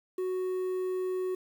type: tone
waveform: triangle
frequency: 370 Hz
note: F#4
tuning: in tune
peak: -27 dBFS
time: 0.18-1.35 s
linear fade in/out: 5 ms
effects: 9-bit